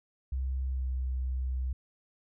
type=tone with pitch glide; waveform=sine; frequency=65.41 to 64.1 Hz; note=C2 to C2; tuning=0 to -35 cents; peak=-29 dBFS; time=0.32-1.73 s; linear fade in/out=5 ms; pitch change=-35 cents; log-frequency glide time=0.67-0.89 s; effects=none